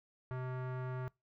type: tone with low-pass filter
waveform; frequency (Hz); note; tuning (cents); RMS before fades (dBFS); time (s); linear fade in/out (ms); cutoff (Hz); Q
square; 127.9; C3; -39; -40; 0.31-1.08; 0; 1400; 1.7
effects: noise-tail reverb RT60 0.2 s tail -23 dB re dry